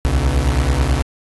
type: beating tone pair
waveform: 35% pulse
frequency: 61.74 / 70.94 Hz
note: B1 / C#2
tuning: 0 / +41 cents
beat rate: 9.2 Hz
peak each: -15 dBFS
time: 0.05-1.02 s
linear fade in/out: 0 ms
effects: AAC 32 kbps